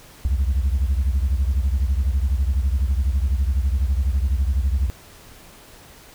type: beating tone pair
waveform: sine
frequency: 63.8 / 75.8 Hz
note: C2 / D#2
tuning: -43 / -45 cents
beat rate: 12 Hz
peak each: -17 / -20 dBFS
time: 0.25-4.9 s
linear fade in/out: 0 ms
effects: tanh soft clip ceiling -14 dBFS + pink hiss -46 dBFS RMS until 6.14 s